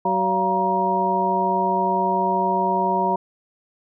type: harmonic tone with a mistuned harmonic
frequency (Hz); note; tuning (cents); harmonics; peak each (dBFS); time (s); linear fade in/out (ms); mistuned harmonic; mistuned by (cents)
188.9; F#3; +36; 1 / 2 / 3 / 4 / 5; -27 / -26 / -29 / -25 / -20; 0.05-3.16; 5; 4; -140
effects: none